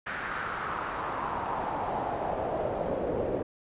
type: noise with band-pass filter sweep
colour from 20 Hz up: brown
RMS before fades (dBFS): -32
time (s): 0.06-3.43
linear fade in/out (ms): 10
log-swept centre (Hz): 1600 to 470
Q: 2.9
effects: resampled to 8000 Hz